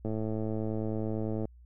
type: click train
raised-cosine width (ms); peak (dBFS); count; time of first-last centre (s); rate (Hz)
2; -21; 154; 0.05-1.454; 109
effects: added 60 Hz sine -51 dBFS peak until 1.65 s